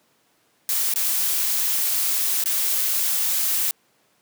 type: noise with dropouts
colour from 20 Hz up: blue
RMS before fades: -22 dBFS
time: 0.69-3.71 s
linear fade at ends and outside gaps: 1 ms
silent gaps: 0.939-0.959 / 2.439-2.458 s
effects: pink hiss -63 dBFS RMS until 4.21 s + high-pass 200 Hz 12 dB/octave